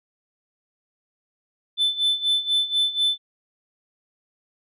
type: tone with tremolo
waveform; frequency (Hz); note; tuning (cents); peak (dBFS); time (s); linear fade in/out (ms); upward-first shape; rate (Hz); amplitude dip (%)
sine; 3520; A7; 0; -14; 1.77-3.18; 50; sine; 4.1; 85
effects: tanh soft clip ceiling -16 dBFS